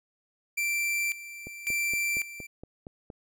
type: tone with tremolo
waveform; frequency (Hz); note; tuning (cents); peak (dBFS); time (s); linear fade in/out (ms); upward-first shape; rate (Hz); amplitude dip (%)
45% pulse; 2349; D7; 0; -26; 0.57-2.47; 10; square; 0.91; 80
type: click train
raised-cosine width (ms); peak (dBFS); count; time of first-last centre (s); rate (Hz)
2; -28; 8; 1.47-3.102; 4.29
effects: none